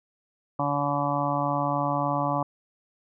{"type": "harmonic tone", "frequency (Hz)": 143.3, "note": "D3", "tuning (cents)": -42, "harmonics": [1, 2, 4, 5, 6, 7, 8], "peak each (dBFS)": [-31, -31, -31, -31, -31, -31, -31], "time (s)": [0.59, 2.43], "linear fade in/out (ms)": 5, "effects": []}